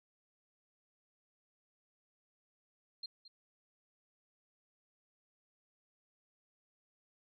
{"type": "tone with echo", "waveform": "sine", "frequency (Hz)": 4186, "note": "C8", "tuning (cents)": 0, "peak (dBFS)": -40, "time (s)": [3.03, 3.06], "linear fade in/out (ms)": 5, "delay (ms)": 220, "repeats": 1, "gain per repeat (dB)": -14, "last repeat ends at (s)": 3.28, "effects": []}